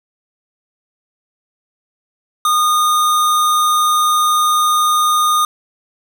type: tone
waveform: square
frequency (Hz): 1226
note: D#6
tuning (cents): -26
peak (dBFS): -12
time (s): 2.45-5.45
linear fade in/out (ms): 2
effects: none